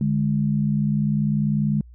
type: tone pair together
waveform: sine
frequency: 147.5 / 207.7 Hz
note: D3 / G#3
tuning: +8 / 0 cents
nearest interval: tritone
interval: 592 cents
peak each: -21 dBFS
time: 0.01-1.81 s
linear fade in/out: 2 ms
effects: added 60 Hz sine -42 dBFS peak until 1.94 s